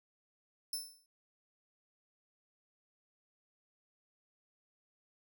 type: tone with exponential decay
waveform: 20% pulse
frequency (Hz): 5300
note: E8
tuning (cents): +9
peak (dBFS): -28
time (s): 0.73-1.06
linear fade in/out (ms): 2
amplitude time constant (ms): 70
effects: none